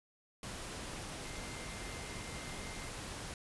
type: tone in noise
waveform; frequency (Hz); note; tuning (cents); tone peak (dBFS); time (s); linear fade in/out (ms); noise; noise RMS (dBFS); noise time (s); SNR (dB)
sine; 2093; C7; 0; -53; 1.25-2.89; 2; pink; -44; 0.43-3.34; -12
effects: resampled to 24000 Hz